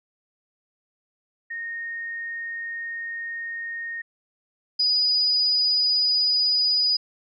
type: tone pair in turn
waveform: sine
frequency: 1851 / 4942 Hz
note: A#6 / D#8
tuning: -13 / -13 cents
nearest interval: octave + perfect fourth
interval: 1700 cents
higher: second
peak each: -29 / -18 dBFS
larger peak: second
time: 1.5-4.02 / 4.79-6.97 s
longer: first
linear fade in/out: 10 ms
effects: none